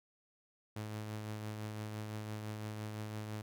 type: tone with tremolo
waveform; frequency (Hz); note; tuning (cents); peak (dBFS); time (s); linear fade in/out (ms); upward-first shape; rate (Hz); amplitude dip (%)
sawtooth; 107; A2; -48; -35; 0.76-3.42; 5; triangle; 5.9; 35
effects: none